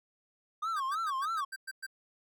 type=tone with vibrato; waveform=triangle; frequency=1190 Hz; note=D6; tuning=22 cents sharp; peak=-29 dBFS; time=0.62-1.45 s; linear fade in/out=10 ms; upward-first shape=sine; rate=3.2 Hz; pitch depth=220 cents each way
type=tone bursts; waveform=square; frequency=1568 Hz; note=G6; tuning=in tune; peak=-38 dBFS; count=8; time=0.76-1.866 s; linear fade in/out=10 ms; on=42 ms; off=110 ms
effects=none